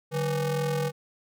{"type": "ring-modulated tone", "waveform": "square", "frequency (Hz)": 168.6, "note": "E3", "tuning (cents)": 39, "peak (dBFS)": -23, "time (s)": [0.11, 0.92], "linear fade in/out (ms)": 50, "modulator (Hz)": 316, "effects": []}